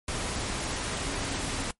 sine tone in noise, 274.3 Hz, C#4, 18 cents flat, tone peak -40 dBFS, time 1.05-1.64 s, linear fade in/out 2 ms, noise pink, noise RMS -32 dBFS, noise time 0.08-1.71 s, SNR -11 dB, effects noise-tail reverb RT60 0.1 s tail -19 dB re dry + MP3 48 kbps

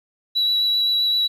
sine tone with vibrato, 3920 Hz, B7, 14 cents flat, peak -15 dBFS, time 0.35-1.28 s, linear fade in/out 20 ms, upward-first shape triangle, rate 7.7 Hz, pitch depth 13 cents each way, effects tanh soft clip ceiling -14 dBFS + 9-bit

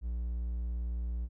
triangle tone, 59 Hz, A#1, 22 cents sharp, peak -30 dBFS, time 0.01-1.29 s, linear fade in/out 50 ms, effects none

